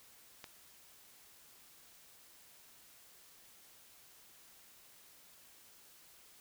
click, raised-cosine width 0.2 ms, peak -29 dBFS, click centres 0.442 s, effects white hiss -61 dBFS RMS until 6.4 s

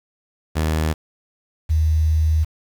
sawtooth / sine tone pair in turn, 78.5 / 78.5 Hz, D#2 / D#2, +16 / +16 cents, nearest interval unison, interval 0 cents, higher neither, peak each -14 dBFS, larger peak neither, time 0.55-0.94 / 1.69-2.45 s, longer second, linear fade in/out 20 ms, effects 7-bit

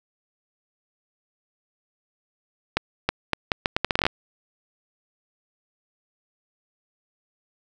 accelerating click train, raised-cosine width 0.3 ms, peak -4 dBFS, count 14, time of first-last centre 2.77-4.066 s, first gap 320 ms, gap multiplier 0.76, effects none

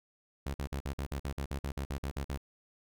sawtooth tone bursts, 69.3 Hz, C#2, in tune, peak -30 dBFS, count 15, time 0.46-2.375 s, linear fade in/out 5 ms, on 81 ms, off 50 ms, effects none

